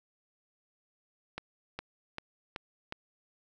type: accelerating click train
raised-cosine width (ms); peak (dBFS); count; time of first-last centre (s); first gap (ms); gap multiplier
0.3; -21; 5; 1.38-2.924; 410; 0.96
effects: none